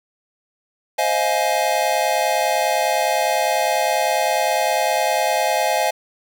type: chord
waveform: square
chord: F minor seventh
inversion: second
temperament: just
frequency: 523.8 / 628.6 / 698.5 / 838.1 Hz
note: C5 / Eb5 / F5 / Ab5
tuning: +2 / +18 / 0 / +16 cents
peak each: -26 / -23 / -23 / -22 dBFS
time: 0.98-5.91 s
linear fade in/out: 10 ms
effects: none